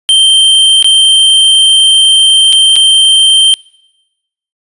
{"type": "tone with dropouts", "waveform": "square", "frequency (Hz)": 3136, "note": "G7", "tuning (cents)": 0, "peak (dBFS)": -4, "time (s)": [0.09, 3.54], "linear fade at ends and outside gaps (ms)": 0, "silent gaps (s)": [[0.826, 0.844], [2.526, 2.53], [2.757, 2.763]], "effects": ["noise-tail reverb RT60 1.0 s tail -24 dB re dry", "resampled to 24000 Hz"]}